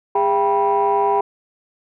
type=tone cluster; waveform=sine; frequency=406.7 / 675 / 785 / 977 Hz; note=G#4 / E5 / G5 / B5; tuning=-36 / +41 / +2 / -19 cents; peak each=-18 / -26 / -18 / -18 dBFS; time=0.15-1.21 s; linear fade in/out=5 ms; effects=tanh soft clip ceiling -8 dBFS